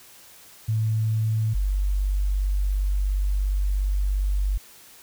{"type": "tone pair in turn", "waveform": "sine", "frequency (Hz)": [110, 48.58], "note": ["A2", "G1"], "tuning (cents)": [0, -15], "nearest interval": "octave + major second", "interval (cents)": 1415, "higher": "first", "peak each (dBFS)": -20, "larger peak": "neither", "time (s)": [[0.68, 1.54], [1.54, 4.58]], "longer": "second", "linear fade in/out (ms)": 10, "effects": ["white hiss -49 dBFS RMS until 5.02 s"]}